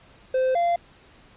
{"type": "tone pair in turn", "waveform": "triangle", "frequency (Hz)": [518, 690.1], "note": ["C5", "F5"], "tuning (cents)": [-17, -21], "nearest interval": "perfect fourth", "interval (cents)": 496, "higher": "second", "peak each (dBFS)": -17, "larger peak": "neither", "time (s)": [[0.34, 0.55], [0.55, 0.76]], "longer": "neither", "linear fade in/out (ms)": 5, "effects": ["pink hiss -53 dBFS RMS until 1.36 s", "resampled to 8000 Hz"]}